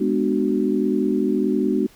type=chord; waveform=sine; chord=G# half-diminished seventh; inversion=none; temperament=just; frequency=207.7 / 249.2 / 299 / 373.8 Hz; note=G#3 / B3 / D4 / F#4; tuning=0 / +16 / +31 / +18 cents; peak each=-23 dBFS; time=0-1.87 s; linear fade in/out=10 ms; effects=pink hiss -52 dBFS RMS until 1.95 s